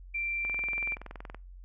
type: tone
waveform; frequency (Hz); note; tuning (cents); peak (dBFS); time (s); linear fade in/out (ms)
sine; 2356; D7; +5; -30; 0.14-0.95; 10
type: click train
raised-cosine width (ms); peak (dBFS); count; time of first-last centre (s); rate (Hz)
0.5; -27; 20; 0.45-1.346; 21.2
effects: noise-tail reverb RT60 0.3 s tail -24 dB re dry + added 45 Hz sine -45 dBFS peak until 1.64 s